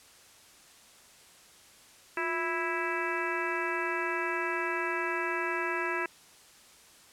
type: harmonic tone with a mistuned harmonic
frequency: 329.6 Hz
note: E4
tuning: in tune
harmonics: 1 / 2 / 3 / 4 / 5 / 6 / 7 / 8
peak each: -35 / -41 / -36 / -38 / -35 / -38 / -41 / -39 dBFS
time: 2.17-6.06 s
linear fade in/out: 2 ms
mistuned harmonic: 1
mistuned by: +120 cents
effects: white hiss -56 dBFS RMS until 7.12 s + low-pass 10000 Hz 12 dB/octave